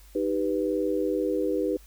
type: chord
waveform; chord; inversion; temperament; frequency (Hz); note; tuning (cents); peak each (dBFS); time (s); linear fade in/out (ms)
sine; Eb augmented; none; equal; 311.1 / 392 / 493.9; Eb4 / G4 / B4; 0 / 0 / 0; -28; 0.15-1.77; 5
effects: added 50 Hz sine -49 dBFS peak until 1.86 s + white hiss -57 dBFS RMS until 1.86 s